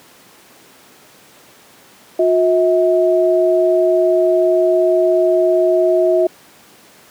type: tone pair together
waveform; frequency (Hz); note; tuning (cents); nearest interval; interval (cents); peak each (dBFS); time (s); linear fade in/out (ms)
sine; 360.1 / 642.8; F#4 / E5; -47 / -44; minor seventh; 1003; -13; 2.19-6.27; 5
effects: pink hiss -45 dBFS RMS until 7.1 s + high-pass 200 Hz 12 dB/octave